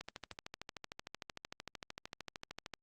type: click train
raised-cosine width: 0.2 ms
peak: -26 dBFS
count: 37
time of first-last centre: 0.01-2.737 s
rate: 13.2 Hz
effects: Opus 48 kbps